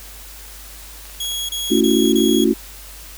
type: clicks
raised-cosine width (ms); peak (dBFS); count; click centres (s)
0.2; -24; 12; 1.054 / 1.098 / 1.148 / 1.248 / 1.319 / 1.675 / 1.777 / 1.91 / 2.055 / 2.202 / 2.287 / 2.331
type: tone bursts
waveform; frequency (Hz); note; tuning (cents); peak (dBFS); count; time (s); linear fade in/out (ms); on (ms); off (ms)
sawtooth; 3322; G#7; 0; -19; 4; 1.2-2.444; 5; 290; 28
type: chord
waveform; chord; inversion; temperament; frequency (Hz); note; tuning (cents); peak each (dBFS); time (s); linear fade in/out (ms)
sine; F# minor seventh; first; just; 222 / 277.5 / 333 / 370; A3 / C#4 / E4 / F#4; +16 / +2 / +18 / 0; -18; 1.7-2.54; 20
effects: added 50 Hz sine -39 dBFS peak until 3.17 s + white hiss -39 dBFS RMS until 3.17 s